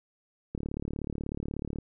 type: click train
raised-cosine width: 3 ms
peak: -21 dBFS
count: 46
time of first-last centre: 0.55-1.786 s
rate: 36.4 Hz
effects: none